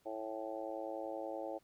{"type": "harmonic tone with a mistuned harmonic", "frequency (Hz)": 110, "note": "A2", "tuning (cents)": 0, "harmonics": [3, 4, 5, 6, 7, 8], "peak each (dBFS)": [-46, -49, -43, -47, -47, -52], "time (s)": [0.05, 1.59], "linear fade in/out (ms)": 20, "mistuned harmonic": 8, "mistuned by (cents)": -39, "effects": ["pink hiss -73 dBFS RMS until 1.63 s"]}